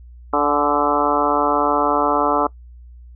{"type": "harmonic tone with a mistuned harmonic", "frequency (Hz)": 146.1, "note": "D3", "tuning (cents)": -9, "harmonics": [2, 3, 4, 5, 6, 7, 8, 9], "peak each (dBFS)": [-23, -23, -23, -23, -23, -23, -23, -23], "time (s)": [0.33, 2.47], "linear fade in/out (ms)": 5, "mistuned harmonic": 6, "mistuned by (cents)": -33, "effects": ["noise-tail reverb RT60 0.1 s tail -22 dB re dry", "added 60 Hz sine -38 dBFS peak until 3.15 s"]}